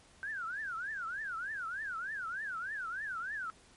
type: tone with vibrato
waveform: sine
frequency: 1525 Hz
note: G6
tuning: 48 cents flat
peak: -36 dBFS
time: 0.23-3.5 s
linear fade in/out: 0 ms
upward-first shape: triangle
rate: 3.3 Hz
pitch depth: 300 cents each way
effects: pink hiss -61 dBFS RMS until 3.76 s + MP3 48 kbps